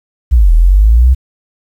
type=linear two-way sweep; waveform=sine; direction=down then up; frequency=66.1 to 38.89 to 66.1 Hz; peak=-3 dBFS; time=0.31-1.15 s; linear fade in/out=20 ms; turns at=0.53 s; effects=7-bit